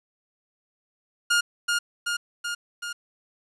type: tone with echo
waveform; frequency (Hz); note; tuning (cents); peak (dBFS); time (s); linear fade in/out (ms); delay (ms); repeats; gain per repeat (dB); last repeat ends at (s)
sawtooth; 1418; F6; +26; -15; 1.3-1.41; 10; 380; 4; -3; 2.93
effects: resampled to 24000 Hz + 9-bit